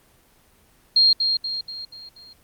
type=tone with echo; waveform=sine; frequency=4224 Hz; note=C8; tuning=16 cents sharp; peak=-12 dBFS; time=0.96-1.13 s; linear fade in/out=5 ms; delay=240 ms; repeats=5; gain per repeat=-6 dB; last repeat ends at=2.33 s; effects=pink hiss -57 dBFS RMS until 2.43 s + Opus 24 kbps